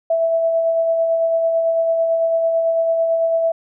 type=tone with tremolo; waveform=sine; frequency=659.3 Hz; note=E5; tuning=in tune; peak=-13 dBFS; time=0.1-3.52 s; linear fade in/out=5 ms; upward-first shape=sine; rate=9 Hz; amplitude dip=30%; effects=none